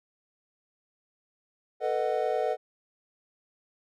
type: chord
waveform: triangle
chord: B dominant seventh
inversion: third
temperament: just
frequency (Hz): 444.5 / 493.9 / 617.4 / 740.8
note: A4 / B4 / D#5 / F#5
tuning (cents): +18 / 0 / -14 / +2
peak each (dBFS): -29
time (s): 1.8-2.57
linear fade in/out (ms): 50
effects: none